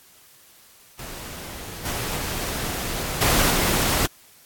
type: noise with level steps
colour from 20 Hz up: pink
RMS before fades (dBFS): -36 / -28 / -19 / -21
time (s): 0.99-4.06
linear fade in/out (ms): 2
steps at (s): 1.85 / 3.21 / 3.5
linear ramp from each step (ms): 5
effects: white hiss -52 dBFS RMS until 4.45 s + AAC 64 kbps